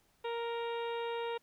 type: harmonic tone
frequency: 466.8 Hz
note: A#4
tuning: 2 cents sharp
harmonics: 1 / 2 / 3 / 4 / 5 / 6 / 7 / 8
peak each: -36 / -40 / -49 / -51 / -51 / -50 / -56 / -52 dBFS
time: 0.24-1.38 s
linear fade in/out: 10 ms
effects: pink hiss -71 dBFS RMS until 1.42 s